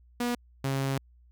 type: tone pair in turn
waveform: sawtooth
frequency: 241.9 / 135.76 Hz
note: B3 / C#3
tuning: -36 / -36 cents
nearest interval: minor seventh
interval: 1000 cents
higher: first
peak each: -23 dBFS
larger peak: neither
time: 0.2-0.35 / 0.64-0.98 s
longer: second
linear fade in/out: 5 ms
effects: added 60 Hz sine -55 dBFS peak until 1.31 s